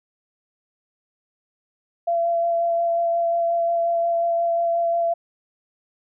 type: tone with vibrato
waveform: sine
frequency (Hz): 679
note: F5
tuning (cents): -49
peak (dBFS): -18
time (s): 2.07-5.14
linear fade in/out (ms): 10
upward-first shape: sine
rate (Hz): 5.6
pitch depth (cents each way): 12
effects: none